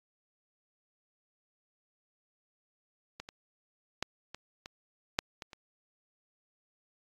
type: clicks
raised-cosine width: 0.2 ms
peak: -23 / -27 / -14 / -24 / -25 / -8 / -24 / -29 dBFS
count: 8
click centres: 3.2 / 3.289 / 4.026 / 4.346 / 4.659 / 5.189 / 5.422 / 5.532 s
effects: AAC 32 kbps